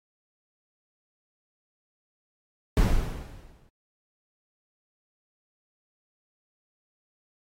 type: noise with exponential decay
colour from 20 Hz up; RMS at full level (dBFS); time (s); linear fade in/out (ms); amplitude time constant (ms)
brown; -18; 2.77-3.69; 1; 200
effects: AAC 48 kbps